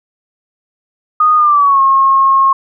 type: tone with pitch glide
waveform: sine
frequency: 1235 to 1081.4 Hz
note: D#6 to C#6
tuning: -13 to -43 cents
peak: -6 dBFS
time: 1.2-2.53 s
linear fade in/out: 5 ms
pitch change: -230 cents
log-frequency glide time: 1.36-1.81 s
effects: none